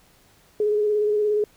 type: tone with vibrato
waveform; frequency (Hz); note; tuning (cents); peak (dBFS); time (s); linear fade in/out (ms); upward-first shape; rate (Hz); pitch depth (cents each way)
sine; 420.2; G#4; +20; -18; 0.6-1.44; 2; square; 17; 20
effects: pink hiss -57 dBFS RMS until 1.56 s